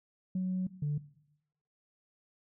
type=tone pair in turn; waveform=sine; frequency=185 / 146.83 Hz; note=F#3 / D3; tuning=0 / 0 cents; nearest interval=major third; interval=400 cents; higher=first; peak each=-28 dBFS; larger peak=neither; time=0.35-0.67 / 0.82-0.98 s; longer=first; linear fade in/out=5 ms; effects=noise-tail reverb RT60 0.8 s tail -18 dB re dry + tanh soft clip ceiling -26 dBFS